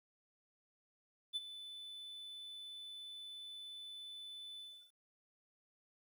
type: tone with ADSR envelope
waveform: triangle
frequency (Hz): 3503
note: A7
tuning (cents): -8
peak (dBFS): -33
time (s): 1.33-4.92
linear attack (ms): 31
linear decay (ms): 30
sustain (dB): -13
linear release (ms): 330
effects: 12-bit